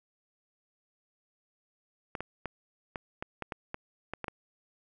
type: clicks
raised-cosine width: 0.5 ms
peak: -20 dBFS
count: 11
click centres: 2.152 / 2.206 / 2.457 / 2.958 / 3.225 / 3.423 / 3.522 / 3.744 / 4.136 / 4.243 / 4.282 s
effects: none